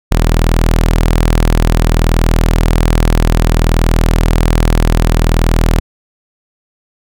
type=tone; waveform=sawtooth; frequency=40.61 Hz; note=E1; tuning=25 cents flat; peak=-4 dBFS; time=0.11-5.8 s; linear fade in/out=10 ms; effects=none